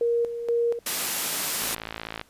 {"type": "tone with tremolo", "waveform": "sine", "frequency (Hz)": 470, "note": "A#4", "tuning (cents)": 14, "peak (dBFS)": -20, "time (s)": [0.01, 0.79], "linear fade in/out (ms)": 2, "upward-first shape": "square", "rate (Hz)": 2.1, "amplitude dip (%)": 65}
{"type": "high-pass noise", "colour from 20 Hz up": "white", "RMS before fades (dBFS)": -27, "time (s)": [0.86, 1.75], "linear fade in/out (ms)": 5, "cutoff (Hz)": 140, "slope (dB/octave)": 24}
{"type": "click train", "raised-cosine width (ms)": 0.3, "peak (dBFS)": -16, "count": 34, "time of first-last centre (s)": [1.62, 2.214], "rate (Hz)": 55.6}
{"effects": ["pink hiss -59 dBFS RMS until 2.29 s", "resampled to 32000 Hz"]}